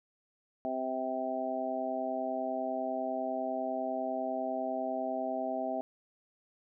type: harmonic tone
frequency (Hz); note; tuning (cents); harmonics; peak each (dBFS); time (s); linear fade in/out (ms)
130; C3; -11; 2 / 3 / 4 / 5 / 6; -38 / -44 / -44 / -34 / -38; 0.65-5.81; 0
effects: none